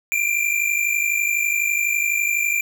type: tone pair together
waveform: square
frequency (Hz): 2351 / 2403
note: D7 / D7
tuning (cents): +1 / +39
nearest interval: unison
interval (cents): 38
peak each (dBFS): -22 / -22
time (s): 0.12-2.61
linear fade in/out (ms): 0
effects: none